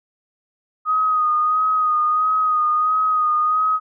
sine tone with vibrato, 1247 Hz, D#6, 3 cents sharp, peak -15 dBFS, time 0.85-3.8 s, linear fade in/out 50 ms, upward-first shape sine, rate 1.5 Hz, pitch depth 31 cents each way, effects none

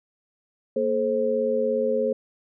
sine tone cluster, 232.1 / 431 / 528 Hz, A#3 / A4 / C5, -7 / -36 / +16 cents, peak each -29 / -25 / -23 dBFS, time 0.76-2.13 s, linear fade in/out 5 ms, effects none

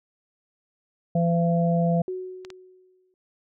harmonic tone, 169.6 Hz, E3, 50 cents sharp, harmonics 1 / 3 / 4, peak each -20 / -28 / -26 dBFS, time 1.15-2.02 s, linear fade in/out 5 ms
sine tone with exponential decay, 370 Hz, F#4, in tune, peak -26 dBFS, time 2.08-3.14 s, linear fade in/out 1 ms, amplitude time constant 230 ms
clicks, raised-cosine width 0.2 ms, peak -24 dBFS, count 2, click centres 2.449 / 2.503 s
effects none

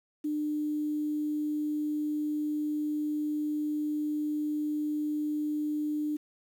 sine tone with quantisation, 300 Hz, D4, 37 cents sharp, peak -28 dBFS, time 0.24-6.17 s, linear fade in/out 10 ms, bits 9, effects none

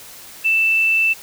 sine tone, 2655 Hz, E7, 12 cents sharp, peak -13 dBFS, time 0.44-1.14 s, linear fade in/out 20 ms, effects white hiss -39 dBFS RMS until 1.22 s

